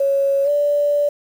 sine tone with pitch glide, 553 to 581.8 Hz, C#5 to D5, -4 to -16 cents, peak -14 dBFS, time 0-1.09 s, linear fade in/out 5 ms, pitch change +88 cents, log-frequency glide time 0.44-0.49 s, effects 7-bit

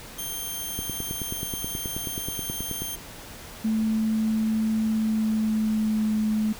5% pulse tone, 3174 Hz, G7, 21 cents sharp, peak -22 dBFS, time 0.18-2.96 s, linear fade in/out 10 ms
click train, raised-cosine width 3 ms, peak -19 dBFS, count 20, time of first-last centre 0.79-2.82 s, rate 9.36 Hz
sine tone with pitch glide, 219.6 to 215.5 Hz, A3 to A3, -3 to -36 cents, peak -21 dBFS, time 3.64-6.53 s, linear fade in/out 10 ms, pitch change -33 cents, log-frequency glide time 4.87-6.17 s
effects pink hiss -42 dBFS RMS until 6.59 s

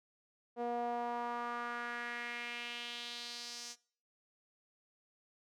sawtooth tone with band-pass filter sweep, 239 Hz, A#3, 43 cents sharp, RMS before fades -41 dBFS, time 0.56-3.76 s, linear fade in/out 50 ms, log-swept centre 590 to 6000 Hz, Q 2.8, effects noise-tail reverb RT60 0.5 s tail -23 dB re dry

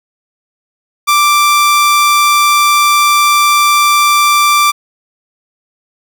sawtooth tone, 1176 Hz, D6, 2 cents sharp, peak -3 dBFS, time 1.07-4.72 s, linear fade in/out 20 ms, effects none

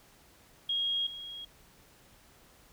sine tone pair in turn, 3271 / 3285 Hz, G#7 / G#7, -27 / -20 cents, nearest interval unison, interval 7 cents, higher second, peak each -28 / -40 dBFS, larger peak first, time 0.69-1.07 / 1.07-1.45 s, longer neither, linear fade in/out 5 ms, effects pink hiss -60 dBFS RMS until 2.72 s

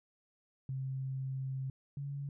sine tone pair in turn, 132.9 / 140.8 Hz, C3 / C#3, +27 / +27 cents, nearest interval minor second, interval 100 cents, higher second, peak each -35 / -37 dBFS, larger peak first, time 0.69-1.7 / 1.97-2.29 s, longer first, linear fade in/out 2 ms, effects none

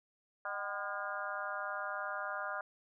harmonic tone with a mistuned harmonic, 203.2 Hz, G#3, 38 cents flat, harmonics 3 / 4 / 5 / 6 / 7 / 8, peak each -44 / -45 / -45 / -43 / -41 / -46 dBFS, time 0.45-2.61 s, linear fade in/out 2 ms, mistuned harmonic 4, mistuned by -100 cents, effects none

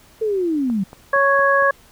sine linear sweep, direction down, 452.1 to 181.8 Hz, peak -17 dBFS, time 0.21-0.84 s, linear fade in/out 10 ms
click train, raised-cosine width 1 ms, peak -23 dBFS, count 5, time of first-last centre 0.7-1.624 s, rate 4.33 Hz
harmonic tone, 554.4 Hz, C#5, in tune, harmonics 1 / 2 / 3, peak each -17 / -17 / -17 dBFS, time 1.13-1.71 s, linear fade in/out 5 ms
effects pink hiss -50 dBFS RMS until 1.91 s

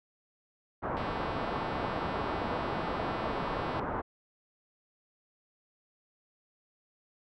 white low-pass noise, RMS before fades -34 dBFS, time 0.82-4.02 s, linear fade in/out 20 ms, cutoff 1200 Hz, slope 24 dB/octave
click train, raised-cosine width 0.3 ms, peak -28 dBFS, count 634, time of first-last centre 0.97-3.796 s, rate 224 Hz
effects none

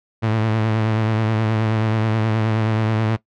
sawtooth tone with vibrato, 110 Hz, A2, in tune, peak -13 dBFS, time 0.22-3.17 s, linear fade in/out 20 ms, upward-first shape triangle, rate 9.4 Hz, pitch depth 50 cents each way, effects noise-tail reverb RT60 0.1 s tail -18 dB re dry + low-pass 3000 Hz 12 dB/octave

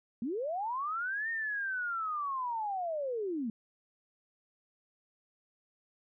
sine linear two-way sweep, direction up then down, 210.8 to 1848 to 210.8 Hz, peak -32 dBFS, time 0.22-3.5 s, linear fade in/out 2 ms, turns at 1.3 s, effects none

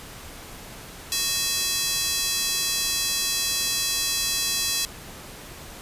square tone with high-pass filter, 370 Hz, F#4, in tune, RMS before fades -25 dBFS, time 1.12-4.85 s, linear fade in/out 0 ms, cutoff 4400 Hz, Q 1.2, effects pink hiss -41 dBFS RMS until 5.81 s + resampled to 32000 Hz

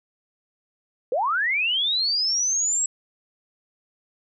sine linear sweep, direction up, 451.2 to 7720 Hz, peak -20 dBFS, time 1.12-2.86 s, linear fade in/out 2 ms, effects none

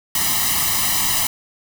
white noise with comb filter, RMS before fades -19 dBFS, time 0.15-1.27 s, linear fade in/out 2 ms, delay 1 ms, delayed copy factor +1, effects none

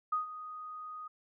sine tone with ADSR envelope, 1244.5 Hz, D#6, in tune, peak -27 dBFS, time 0.12-1.08 s, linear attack 8 ms, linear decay 130 ms, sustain -14 dB, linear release 9 ms, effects none

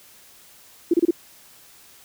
sine tone bursts, 340 Hz, F4, 46 cents flat, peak -13 dBFS, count 4, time 0.91-1.109 s, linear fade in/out 5 ms, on 28 ms, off 29 ms, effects white hiss -50 dBFS RMS until 2.04 s

